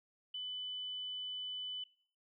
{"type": "tone", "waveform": "sine", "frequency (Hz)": 3000, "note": "F#7", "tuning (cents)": 23, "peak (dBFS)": -39, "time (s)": [0.34, 1.84], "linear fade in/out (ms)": 5, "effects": ["noise-tail reverb RT60 0.5 s tail -21 dB re dry"]}